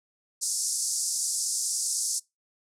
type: band-pass noise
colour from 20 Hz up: white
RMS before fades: -29 dBFS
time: 0.41-2.2 s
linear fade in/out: 20 ms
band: 5000 to 10000 Hz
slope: 48 dB/octave
effects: noise-tail reverb RT60 0.2 s tail -23 dB re dry